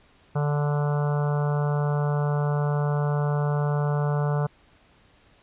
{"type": "harmonic tone", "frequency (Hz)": 146.5, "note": "D3", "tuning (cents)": -4, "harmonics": [1, 3, 4, 5, 6, 7, 8, 9, 10], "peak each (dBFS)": [-22, -32, -34, -36, -38, -39, -40, -41, -42], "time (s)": [0.35, 4.47], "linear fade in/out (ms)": 10, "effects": ["pink hiss -58 dBFS RMS until 5.42 s", "resampled to 8000 Hz"]}